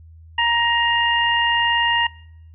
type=harmonic tone; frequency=939 Hz; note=A#5; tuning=12 cents sharp; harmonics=1 / 2 / 3; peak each=-20 / -20 / -20 dBFS; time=0.38-2.07 s; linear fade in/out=5 ms; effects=noise-tail reverb RT60 0.7 s tail -24 dB re dry + added 81 Hz sine -41 dBFS peak until 2.54 s